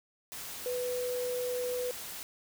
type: tone in noise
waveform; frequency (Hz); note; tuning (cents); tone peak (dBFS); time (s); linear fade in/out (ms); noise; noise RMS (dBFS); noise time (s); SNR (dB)
sine; 495.8; B4; +7; -31; 0.66-1.91; 0; white; -42; 0.32-2.23; +8
effects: none